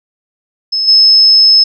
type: tone with level steps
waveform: sine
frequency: 5200 Hz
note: E8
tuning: 24 cents flat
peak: -11 / -3 dBFS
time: 0.72-1.64 s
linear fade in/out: 10 ms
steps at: 0.87 s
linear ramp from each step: 20 ms
effects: none